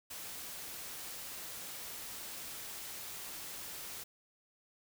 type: noise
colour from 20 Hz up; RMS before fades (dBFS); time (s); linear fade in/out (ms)
white; -45; 0.1-4.04; 10
effects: none